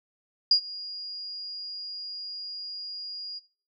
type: tone with ADSR envelope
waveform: sine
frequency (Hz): 4853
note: D#8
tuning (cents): -44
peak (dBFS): -14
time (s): 0.51-3.4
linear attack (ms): 4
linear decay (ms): 86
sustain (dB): -20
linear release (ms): 25
effects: noise-tail reverb RT60 0.4 s tail -21 dB re dry